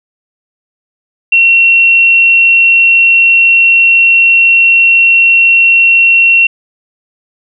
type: tone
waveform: sine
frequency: 2726 Hz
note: F7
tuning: 43 cents flat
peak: -3 dBFS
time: 1.32-6.47 s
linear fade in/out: 5 ms
effects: none